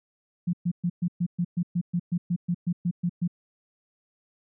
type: tone bursts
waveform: sine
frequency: 174.61 Hz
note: F3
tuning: in tune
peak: -22 dBFS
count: 16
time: 0.47-3.278 s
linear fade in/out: 10 ms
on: 63 ms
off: 120 ms
effects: none